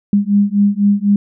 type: beating tone pair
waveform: sine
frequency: 200.9 / 204.9 Hz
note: G3 / G#3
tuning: +43 / -23 cents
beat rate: 4 Hz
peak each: -13 dBFS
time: 0.13-1.16 s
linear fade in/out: 2 ms
effects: none